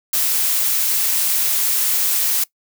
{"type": "noise", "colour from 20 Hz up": "blue", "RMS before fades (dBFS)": -18, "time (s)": [0.13, 2.44], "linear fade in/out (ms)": 5, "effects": ["noise-tail reverb RT60 0.1 s tail -21 dB re dry"]}